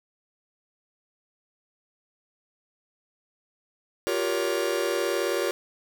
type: chord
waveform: 45% pulse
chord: G half-diminished seventh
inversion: third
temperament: just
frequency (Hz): 352.8 / 392 / 470.4 / 564.5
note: F4 / G4 / Bb4 / Db5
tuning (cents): +18 / 0 / +16 / +31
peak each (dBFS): -30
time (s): 4.07-5.51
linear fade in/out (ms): 0
effects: none